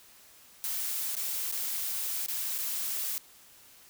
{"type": "noise with dropouts", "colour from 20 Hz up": "blue", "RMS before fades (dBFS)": -33, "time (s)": [0.64, 3.18], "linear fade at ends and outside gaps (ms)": 0, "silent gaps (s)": [[1.152, 1.167], [1.514, 1.524], [2.261, 2.284], [2.581, 2.586]], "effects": ["white hiss -56 dBFS RMS until 3.89 s"]}